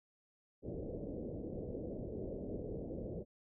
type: low-pass noise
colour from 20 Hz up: white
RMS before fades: -43 dBFS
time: 0.62-3.25 s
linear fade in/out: 50 ms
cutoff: 550 Hz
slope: 48 dB/octave
effects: none